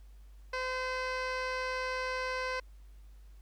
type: tone with low-pass filter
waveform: 15% pulse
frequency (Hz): 513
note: C5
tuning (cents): -34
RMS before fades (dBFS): -35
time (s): 0.53-2.6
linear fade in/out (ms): 5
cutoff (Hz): 4000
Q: 1.3
effects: added 50 Hz sine -50 dBFS peak until 3.41 s + pink hiss -70 dBFS RMS until 3.41 s